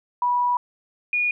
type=tone pair in turn; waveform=sine; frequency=977 / 2445 Hz; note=B5 / D#7; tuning=-19 / -31 cents; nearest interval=octave + major third; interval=1588 cents; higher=second; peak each=-18 / -19 dBFS; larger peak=first; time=0.22-0.57 / 1.13-1.31 s; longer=first; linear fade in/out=2 ms; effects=none